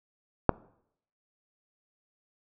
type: click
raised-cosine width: 1 ms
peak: -4 dBFS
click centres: 0.493 s
effects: noise-tail reverb RT60 0.7 s tail -23 dB re dry